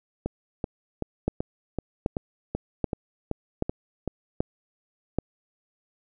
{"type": "two click trains", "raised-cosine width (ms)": 2, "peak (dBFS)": [-10, -14], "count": [6, 11], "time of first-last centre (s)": [[1.28, 5.186], [0.26, 4.077]], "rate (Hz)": [1.28, 2.62], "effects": []}